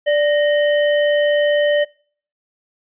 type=tone with sample-and-hold; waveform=sine; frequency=587.3 Hz; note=D5; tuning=in tune; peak=-12 dBFS; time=0.06-1.85 s; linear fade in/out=20 ms; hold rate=2450 Hz; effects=noise-tail reverb RT60 0.5 s tail -24 dB re dry + resampled to 8000 Hz